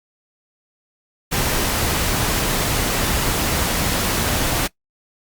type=noise; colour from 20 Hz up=pink; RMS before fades=-20 dBFS; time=1.31-4.68 s; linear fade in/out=20 ms; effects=noise-tail reverb RT60 0.1 s tail -21 dB re dry + Opus 48 kbps